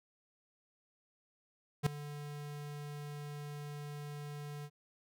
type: tone with ADSR envelope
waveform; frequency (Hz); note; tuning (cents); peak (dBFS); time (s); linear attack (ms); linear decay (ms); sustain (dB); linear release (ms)
square; 146.5; D3; -4; -25; 1.83-4.7; 34; 3; -18; 57
effects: none